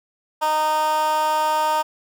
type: tone with high-pass filter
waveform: 15% pulse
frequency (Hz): 308.7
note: D#4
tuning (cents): -14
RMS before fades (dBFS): -20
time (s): 0.41-1.83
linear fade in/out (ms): 20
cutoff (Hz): 820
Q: 4.8
effects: none